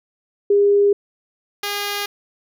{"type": "tone pair in turn", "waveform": ["sine", "5% pulse"], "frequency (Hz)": [405.2, 407.8], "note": ["G#4", "G#4"], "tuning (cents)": [-43, -32], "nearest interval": "unison", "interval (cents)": 11, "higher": "second", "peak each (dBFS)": -11, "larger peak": "neither", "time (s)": [[0.5, 0.93], [1.63, 2.06]], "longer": "neither", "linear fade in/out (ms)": 5, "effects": []}